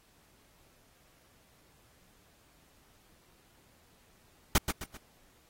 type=noise with echo; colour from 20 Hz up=pink; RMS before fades=-23 dBFS; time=4.55-4.58 s; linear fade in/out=2 ms; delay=130 ms; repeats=3; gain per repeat=-8 dB; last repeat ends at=4.97 s; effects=pink hiss -65 dBFS RMS until 5.49 s + AAC 48 kbps